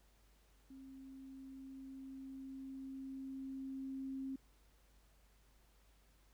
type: tone with level ramp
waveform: sine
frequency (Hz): 267.3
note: C4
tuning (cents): +37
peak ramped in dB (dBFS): -52 to -40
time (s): 0.7-4.36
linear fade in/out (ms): 5
effects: added 50 Hz sine -67 dBFS peak until 6.33 s + pink hiss -73 dBFS RMS until 6.33 s